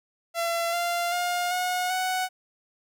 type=tone with pitch steps; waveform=sawtooth; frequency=677 / 692.8 / 709 / 725.6 / 742.6 Hz; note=E5 / F5 / F5 / F#5 / F#5; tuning=+46 / -14 / +26 / -34 / +6 cents; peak=-21 dBFS; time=0.34-2.29 s; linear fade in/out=50 ms; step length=390 ms; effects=none